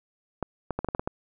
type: clicks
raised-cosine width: 1 ms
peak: -14 dBFS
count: 8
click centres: 0.427 / 0.707 / 0.79 / 0.846 / 0.887 / 0.949 / 0.995 / 1.075 s
effects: none